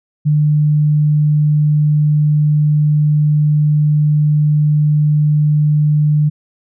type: tone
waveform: sine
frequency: 150 Hz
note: D3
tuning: 37 cents sharp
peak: -9 dBFS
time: 0.25-6.3 s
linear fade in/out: 20 ms
effects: none